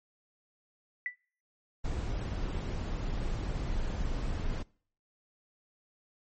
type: tone with exponential decay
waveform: sine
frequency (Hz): 1975.5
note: B6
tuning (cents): 0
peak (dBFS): -27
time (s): 1.06-1.16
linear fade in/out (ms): 1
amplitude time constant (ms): 20
type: noise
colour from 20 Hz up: brown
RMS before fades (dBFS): -33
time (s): 1.84-4.63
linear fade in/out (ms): 10
effects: noise-tail reverb RT60 0.5 s tail -24 dB re dry + MP3 32 kbps